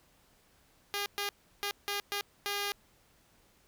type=tone bursts at uneven times; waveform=5% pulse; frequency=405.8 Hz; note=G#4; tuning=40 cents flat; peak=-21 dBFS; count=6; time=0.94-1.06 / 1.18-1.29 / 1.63-1.71 / 1.88-2 / 2.12-2.21 / 2.46-2.72 s; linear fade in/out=0 ms; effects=pink hiss -66 dBFS RMS until 3.67 s